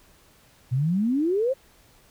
sine exponential sweep, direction up, 119.8 to 554.4 Hz, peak -20 dBFS, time 0.71-1.54 s, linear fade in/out 20 ms, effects pink hiss -57 dBFS RMS until 2.1 s

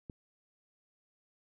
click, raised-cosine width 3 ms, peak -30 dBFS, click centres 0.098 s, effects none

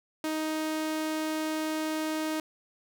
sawtooth tone, 312.6 Hz, D#4, 8 cents sharp, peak -25 dBFS, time 0.24-2.4 s, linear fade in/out 2 ms, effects none

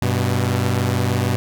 sawtooth tone pair together, 97.07 / 123.47 Hz, G2 / B2, -16 / 0 cents, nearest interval major third, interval 416 cents, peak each -16 dBFS, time 0.02-1.36 s, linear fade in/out 0 ms, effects none

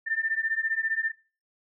sine beating tone pair, 1784 / 1799 Hz, A6 / A6, +23 / +38 cents, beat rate 15 Hz, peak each -28 dBFS, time 0.06-1.12 s, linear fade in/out 20 ms, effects noise-tail reverb RT60 0.4 s tail -26 dB re dry

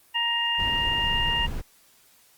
harmonic tone, 938 Hz, A#5, 11 cents sharp, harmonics 1 / 2 / 3, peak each -30 / -29 / -24 dBFS, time 0.14-1.47 s, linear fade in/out 20 ms
brown noise, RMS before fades -31 dBFS, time 0.58-1.62 s, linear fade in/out 20 ms
effects white hiss -58 dBFS RMS until 2.37 s + Opus 32 kbps

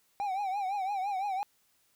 triangle tone with vibrato, 784 Hz, G5, in tune, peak -28 dBFS, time 0.2-1.43 s, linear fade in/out 0 ms, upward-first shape triangle, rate 5.9 Hz, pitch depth 120 cents each way, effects white hiss -70 dBFS RMS until 1.95 s

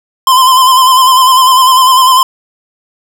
square tone with vibrato, 1032 Hz, C6, 24 cents flat, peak -4 dBFS, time 0.27-2.23 s, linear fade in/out 2 ms, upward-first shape square, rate 10 Hz, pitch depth 34 cents each way, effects none

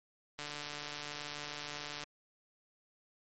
click train, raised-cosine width 0.2 ms, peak -24 dBFS, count 243, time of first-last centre 0.39-2.036 s, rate 147 Hz, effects MP3 32 kbps

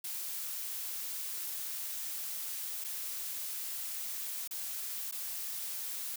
blue noise with dropouts, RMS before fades -39 dBFS, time 0.04-6.16 s, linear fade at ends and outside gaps 5 ms, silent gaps 2.841-2.845 / 4.477-4.509 / 5.113-5.122 s, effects none

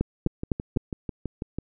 two click trains, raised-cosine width 3 ms, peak -10 / -17 dBFS, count 4 / 9, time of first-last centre 0.01-0.771 / 0.27-1.586 s, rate 3.94 / 6.08 Hz, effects none

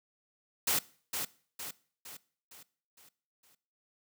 white noise with echo, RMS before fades -29 dBFS, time 0.67-0.79 s, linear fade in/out 5 ms, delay 460 ms, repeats 6, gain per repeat -6 dB, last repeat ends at 3.55 s, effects noise-tail reverb RT60 0.5 s tail -21 dB re dry + high-pass 80 Hz 12 dB/octave

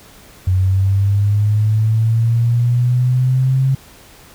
sine linear sweep, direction up, 91.9 to 134.4 Hz, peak -11 dBFS, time 0.47-3.75 s, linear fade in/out 5 ms, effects pink hiss -43 dBFS RMS until 4.34 s

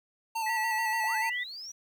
square tone with vibrato, 889 Hz, A5, 18 cents sharp, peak -30 dBFS, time 0.35-1.3 s, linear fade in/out 10 ms, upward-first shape square, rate 6.9 Hz, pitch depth 34 cents each way
sine tone with pitch glide, 1943 to 1969 Hz, B6 to B6, -29 to -6 cents, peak -30 dBFS, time 0.46-1.44 s, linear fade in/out 10 ms, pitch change +23 cents, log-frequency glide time 1.03-1.22 s
sine linear sweep, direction up, 599 to 5910 Hz, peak -39 dBFS, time 1.03-1.72 s, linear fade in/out 10 ms
effects 10-bit

